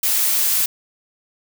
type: noise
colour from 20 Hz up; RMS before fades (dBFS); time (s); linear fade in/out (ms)
blue; -18; 0.03-0.66; 5
effects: none